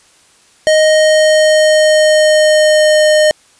square tone with pitch glide, 622.3 to 612.7 Hz, D#5 to D#5, 0 to -27 cents, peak -7 dBFS, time 0.67-3.31 s, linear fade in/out 0 ms, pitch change -27 cents, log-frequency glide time 0.79-3.06 s, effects white hiss -48 dBFS RMS until 3.59 s + resampled to 22050 Hz

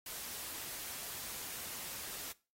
white noise, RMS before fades -44 dBFS, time 0.06-2.32 s, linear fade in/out 2 ms, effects noise-tail reverb RT60 0.3 s tail -19 dB re dry + AAC 48 kbps

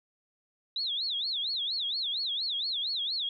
sine tone with vibrato, 3777 Hz, A#7, 22 cents sharp, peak -29 dBFS, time 0.76-3.29 s, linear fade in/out 2 ms, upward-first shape sine, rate 4.3 Hz, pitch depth 260 cents each way, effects none

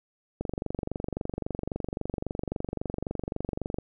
click train, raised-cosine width 2 ms, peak -17 dBFS, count 81, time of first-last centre 0.41-3.786 s, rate 23.7 Hz, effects none

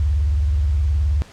sine tone with vibrato, 72.4 Hz, D2, 24 cents flat, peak -15 dBFS, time 0-1.22 s, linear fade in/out 0 ms, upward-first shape sine, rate 19 Hz, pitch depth 230 cents each way, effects pink hiss -45 dBFS RMS until 1.32 s + low-pass 7000 Hz 12 dB/octave

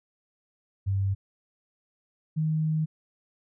sine tone pair in turn, 97.7 / 156.61 Hz, G2 / D#3, -5 / +12 cents, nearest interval minor sixth, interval 817 cents, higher second, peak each -23 dBFS, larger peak neither, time 0.86-1.15 / 2.36-2.86 s, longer second, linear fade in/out 20 ms, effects none

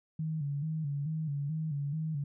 sine tone with vibrato, 150 Hz, D3, 37 cents sharp, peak -31 dBFS, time 0.19-2.24 s, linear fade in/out 5 ms, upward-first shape square, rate 2.3 Hz, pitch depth 89 cents each way, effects none

